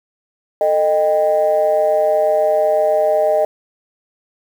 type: tone with amplitude modulation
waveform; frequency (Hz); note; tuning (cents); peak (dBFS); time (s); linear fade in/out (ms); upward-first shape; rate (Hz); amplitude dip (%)
sine; 617; D#5; -15; -7; 0.61-3.45; 2; sine; 174; 90
effects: tanh soft clip ceiling -4 dBFS + 7-bit